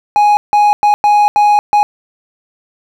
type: tone bursts at uneven times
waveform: triangle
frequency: 830.6 Hz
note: G#5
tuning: in tune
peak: -4 dBFS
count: 6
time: 0.16-0.37 / 0.53-0.73 / 0.83-0.94 / 1.04-1.28 / 1.36-1.59 / 1.73-1.83 s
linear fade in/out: 0 ms
effects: none